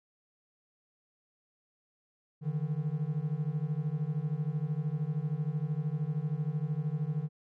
triangle beating tone pair, 145.2 / 158.2 Hz, D3 / D#3, -19 / +29 cents, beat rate 13 Hz, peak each -31 dBFS, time 2.41-7.29 s, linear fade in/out 50 ms, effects none

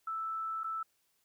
sine tone with dropouts, 1318.5 Hz, E6, in tune, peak -34 dBFS, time 0.07-0.83 s, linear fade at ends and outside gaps 5 ms, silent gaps 0.635-0.642 s, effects white hiss -75 dBFS RMS until 1.24 s

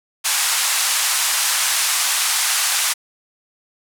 white band-pass noise, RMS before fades -19 dBFS, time 0.24-2.94 s, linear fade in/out 20 ms, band 820 to 11000 Hz, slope 24 dB/octave, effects none

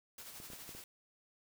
white noise with tremolo, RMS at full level -49 dBFS, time 0.18-0.84 s, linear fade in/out 2 ms, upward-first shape sine, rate 12 Hz, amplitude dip 40%
clicks, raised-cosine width 2 ms, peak -39 dBFS, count 5, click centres 0.401 / 0.502 / 0.534 / 0.692 / 0.75 s
effects none

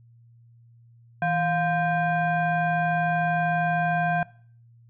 sine tone with frequency modulation, 704 Hz, F5, 14 cents sharp, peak -21 dBFS, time 1.22-4.23 s, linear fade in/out 2 ms, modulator 867 Hz, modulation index 1.1, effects noise-tail reverb RT60 0.5 s tail -21 dB re dry + added 117 Hz sine -51 dBFS peak until 4.89 s

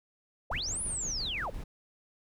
sine linear two-way sweep, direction up then down, 440 to 10080 to 440 Hz, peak -32 dBFS, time 0.5-1.5 s, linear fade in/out 5 ms, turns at 0.82 s
brown noise with tremolo, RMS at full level -39 dBFS, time 0.51-1.64 s, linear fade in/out 5 ms, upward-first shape square, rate 5.8 Hz, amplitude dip 40%
effects none

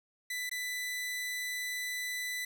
sawtooth tone with dropouts, 1991 Hz, B6, 14 cents sharp, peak -31 dBFS, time 0.3-2.45 s, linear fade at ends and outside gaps 5 ms, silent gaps 0.495-0.513 s, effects none

